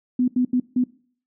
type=tone bursts at uneven times; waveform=sine; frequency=250 Hz; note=B3; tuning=21 cents sharp; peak=-16 dBFS; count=4; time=0.19-0.28 / 0.36-0.45 / 0.53-0.6 / 0.76-0.84 s; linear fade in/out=5 ms; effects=noise-tail reverb RT60 0.5 s tail -21 dB re dry